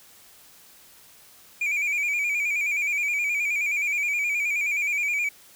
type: tone with vibrato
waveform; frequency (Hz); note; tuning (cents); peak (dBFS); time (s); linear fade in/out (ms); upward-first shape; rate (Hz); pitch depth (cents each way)
triangle; 2349; D7; 0; -21; 1.61-5.29; 5; square; 9.5; 50
effects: white hiss -52 dBFS RMS until 5.55 s